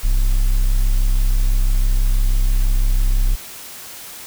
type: tone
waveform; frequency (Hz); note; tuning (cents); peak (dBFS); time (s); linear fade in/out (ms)
triangle; 33.06; C1; +19; -10; 0.03-3.36; 20
effects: white hiss -35 dBFS RMS until 4.26 s